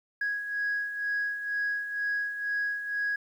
sine beating tone pair, 1657 / 1659.1 Hz, G#6 / G#6, -4 / -2 cents, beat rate 2.1 Hz, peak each -35 / -28 dBFS, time 0.21-3.16 s, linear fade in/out 5 ms, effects tanh soft clip ceiling -23 dBFS + 10-bit

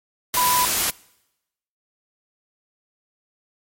sine tone in noise, 992 Hz, B5, 7 cents sharp, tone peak -18 dBFS, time 0.37-0.65 s, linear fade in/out 0 ms, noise white, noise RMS -21 dBFS, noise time 0.34-0.9 s, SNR 0 dB, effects noise-tail reverb RT60 0.9 s tail -24 dB re dry + MP3 64 kbps

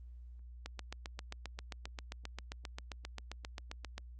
click train, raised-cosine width 0.2 ms, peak -25 dBFS, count 26, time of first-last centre 0.66-3.98 s, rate 7.53 Hz, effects added 60 Hz sine -48 dBFS peak until 4.19 s + Opus 24 kbps

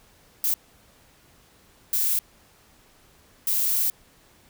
violet noise bursts at uneven times, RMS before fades -23 dBFS, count 3, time 0.44-0.54 / 1.93-2.19 / 3.47-3.9 s, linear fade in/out 2 ms, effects pink hiss -57 dBFS RMS until 4.49 s

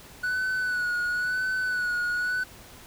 triangle tone with vibrato, 1480 Hz, F#6, in tune, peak -23 dBFS, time 0.23-2.44 s, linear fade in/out 10 ms, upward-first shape sine, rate 0.97 Hz, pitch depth 41 cents each way, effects pink hiss -48 dBFS RMS until 2.86 s

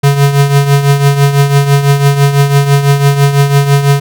square tone with tremolo, 140.9 Hz, C#3, 29 cents sharp, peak -3 dBFS, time 0.03-4 s, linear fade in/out 10 ms, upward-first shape triangle, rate 6 Hz, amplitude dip 70%, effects none

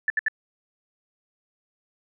sine tone bursts, 1753 Hz, A6, 7 cents flat, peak -19 dBFS, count 3, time 0.08-0.283 s, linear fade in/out 2 ms, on 21 ms, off 70 ms, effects none

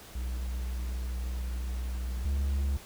triangle tone pair in turn, 61.74 / 69 Hz, B1 / C#2, 0 / -7 cents, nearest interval major second, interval 193 cents, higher second, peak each -29 / -24 dBFS, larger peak second, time 0.15-2.25 / 2.25-2.77 s, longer first, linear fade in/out 5 ms, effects pink hiss -49 dBFS RMS until 2.85 s

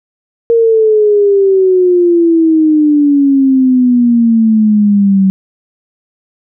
sine exponential sweep, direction down, 466.4 to 190 Hz, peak -5 dBFS, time 0.5-5.3 s, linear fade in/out 0 ms, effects none

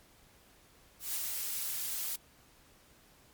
blue noise with ADSR envelope, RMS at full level -34 dBFS, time 0.99-2.16 s, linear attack 150 ms, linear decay 67 ms, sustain -2 dB, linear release 5 ms, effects pink hiss -62 dBFS RMS until 3.33 s + MP3 96 kbps

